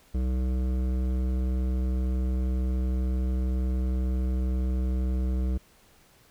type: tone with hard clipping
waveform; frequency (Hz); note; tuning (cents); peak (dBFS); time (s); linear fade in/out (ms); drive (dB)
sine; 63.5; B1; +49; -26; 0.14-5.58; 10; 13
effects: pink hiss -59 dBFS RMS until 6.3 s